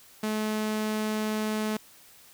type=tone; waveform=sawtooth; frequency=215.2 Hz; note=A3; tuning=38 cents flat; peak=-23 dBFS; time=0.23-1.77 s; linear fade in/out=5 ms; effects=white hiss -54 dBFS RMS until 2.33 s